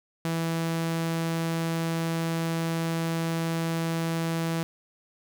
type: tone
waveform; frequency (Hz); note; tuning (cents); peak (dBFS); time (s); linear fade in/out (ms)
sawtooth; 164.81; E3; 0; -22; 0.25-4.63; 0
effects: none